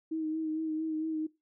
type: tone with vibrato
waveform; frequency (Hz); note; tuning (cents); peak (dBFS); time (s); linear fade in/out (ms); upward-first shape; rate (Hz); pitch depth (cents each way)
sine; 315.6; D#4; +25; -30; 0.11-1.27; 10; sine; 4.4; 28
effects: noise-tail reverb RT60 0.2 s tail -18 dB re dry